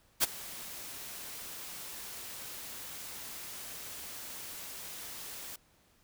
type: noise with ADSR envelope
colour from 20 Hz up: white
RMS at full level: -24 dBFS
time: 0.2-5.56 s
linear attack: 33 ms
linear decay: 21 ms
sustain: -20 dB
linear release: 4 ms
effects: pink hiss -67 dBFS RMS until 6.03 s